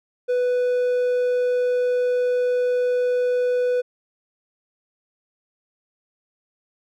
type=tone; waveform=triangle; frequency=495.3 Hz; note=B4; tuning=5 cents sharp; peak=-16 dBFS; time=0.28-3.82 s; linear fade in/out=20 ms; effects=none